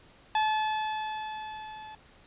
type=tone with level ramp; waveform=40% pulse; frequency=864 Hz; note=A5; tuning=32 cents flat; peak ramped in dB=-22 to -42 dBFS; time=0.35-1.95 s; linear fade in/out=2 ms; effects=pink hiss -57 dBFS RMS until 2.26 s + resampled to 8000 Hz